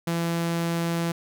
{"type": "tone", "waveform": "sawtooth", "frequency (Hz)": 168.4, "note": "E3", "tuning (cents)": 37, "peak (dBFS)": -20, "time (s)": [0.07, 1.12], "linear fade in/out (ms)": 5, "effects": []}